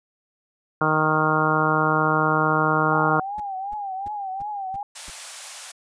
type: harmonic tone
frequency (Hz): 155.56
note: D#3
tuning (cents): 0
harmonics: 1 / 2 / 3 / 4 / 5 / 6 / 7 / 8 / 9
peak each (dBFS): -26 / -27 / -27 / -29 / -27 / -28 / -25 / -26 / -24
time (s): 0.81-3.2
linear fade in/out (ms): 2
type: tone with vibrato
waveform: sine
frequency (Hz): 797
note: G5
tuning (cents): +28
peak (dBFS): -27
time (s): 2.92-4.83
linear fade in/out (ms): 2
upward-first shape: triangle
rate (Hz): 2.7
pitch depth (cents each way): 120
type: noise bursts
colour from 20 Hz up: brown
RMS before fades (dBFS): -39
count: 6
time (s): 3.38-5.1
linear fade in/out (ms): 2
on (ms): 20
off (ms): 320
type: high-pass noise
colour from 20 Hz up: white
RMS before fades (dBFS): -36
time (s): 4.95-5.72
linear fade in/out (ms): 10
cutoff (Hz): 560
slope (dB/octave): 48
effects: resampled to 22050 Hz